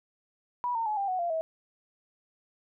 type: tone with pitch steps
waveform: sine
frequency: 977 / 911.6 / 850.5 / 793.6 / 740.4 / 690.8 / 644.6 Hz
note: B5 / A#5 / G#5 / G5 / F#5 / F5 / E5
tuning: -19 / -39 / +41 / +21 / +1 / -19 / -39 cents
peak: -27 dBFS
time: 0.64-1.41 s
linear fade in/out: 0 ms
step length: 110 ms
effects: none